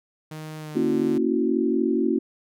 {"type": "tone with pitch glide", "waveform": "sawtooth", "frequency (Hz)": [155.56, 148.11], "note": ["D#3", "D3"], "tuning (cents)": [0, 15], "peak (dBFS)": -30, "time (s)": [0.31, 1.18], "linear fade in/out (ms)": 5, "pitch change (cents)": -85, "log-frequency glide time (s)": [0.58, 0.89]}
{"type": "chord", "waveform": "sine", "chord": "F# dominant seventh", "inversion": "first", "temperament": "equal", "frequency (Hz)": [233.1, 277.2, 329.6, 370], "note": ["A#3", "C#4", "E4", "F#4"], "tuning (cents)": [0, 0, 0, 0], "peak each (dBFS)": -25, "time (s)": [0.75, 2.19], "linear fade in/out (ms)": 10}
{"effects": []}